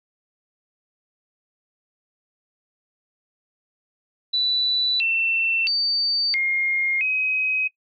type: tone with pitch steps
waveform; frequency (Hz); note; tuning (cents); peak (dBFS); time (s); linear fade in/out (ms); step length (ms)
sine; 3968 / 2688 / 4600 / 2132 / 2531; B7 / E7 / D8 / C7 / D#7; +7 / +33 / -37 / +32 / +29; -19; 4.33-7.68; 10; 670
effects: noise-tail reverb RT60 0.1 s tail -21 dB re dry